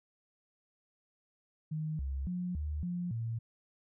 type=tone with pitch steps; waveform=sine; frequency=155.5 / 67.7 / 179.1 / 74.9 / 176.4 / 114.5 Hz; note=D#3 / C#2 / F3 / D2 / F3 / A#2; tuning=-1 / -40 / +44 / +35 / +18 / -31 cents; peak=-33 dBFS; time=1.71-3.39 s; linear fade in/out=10 ms; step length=280 ms; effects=none